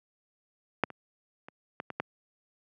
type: clicks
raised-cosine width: 0.5 ms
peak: -8 / -27 / -29 / -20 / -22 / -14 dBFS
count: 6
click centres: 0.837 / 0.903 / 1.485 / 1.801 / 1.903 / 2 s
effects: high-pass 150 Hz 12 dB/octave